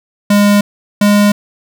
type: tone pair in turn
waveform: square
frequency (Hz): 204.5 / 205.6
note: G#3 / G#3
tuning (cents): -26 / -17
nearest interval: unison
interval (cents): 9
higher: second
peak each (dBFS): -7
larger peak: neither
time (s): 0.3-0.61 / 1.01-1.32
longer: neither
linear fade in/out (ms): 5
effects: none